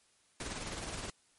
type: noise with tremolo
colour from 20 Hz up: pink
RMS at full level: -39 dBFS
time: 0.4-1.1 s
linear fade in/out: 2 ms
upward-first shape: sine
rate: 19 Hz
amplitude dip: 45%
effects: white hiss -69 dBFS RMS until 1.38 s + MP3 48 kbps